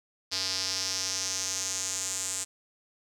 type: tone with band-pass filter sweep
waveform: square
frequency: 94.4 Hz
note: F#2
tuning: 35 cents sharp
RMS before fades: -32 dBFS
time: 0.31-2.45 s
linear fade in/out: 20 ms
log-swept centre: 4900 to 7600 Hz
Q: 4.2
effects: none